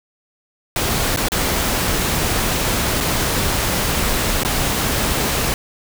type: noise with dropouts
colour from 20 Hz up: pink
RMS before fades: -19 dBFS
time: 0.76-5.54 s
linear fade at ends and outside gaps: 1 ms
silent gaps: 1.162-1.172 / 1.285-1.319 / 3.004-3.008 / 4.434-4.449 s
effects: none